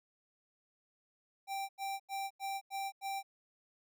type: tone bursts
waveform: square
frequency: 784 Hz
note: G5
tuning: in tune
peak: -37 dBFS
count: 6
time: 1.47-3.23 s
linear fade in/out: 50 ms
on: 220 ms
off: 88 ms
effects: none